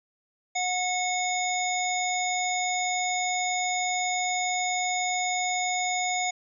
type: harmonic tone with a mistuned harmonic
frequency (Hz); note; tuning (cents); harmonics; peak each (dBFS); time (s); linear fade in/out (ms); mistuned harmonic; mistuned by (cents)
729; F#5; -26; 1 / 3 / 5 / 7 / 9; -28 / -30 / -35 / -42 / -32; 0.55-6.31; 10; 9; +61
effects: none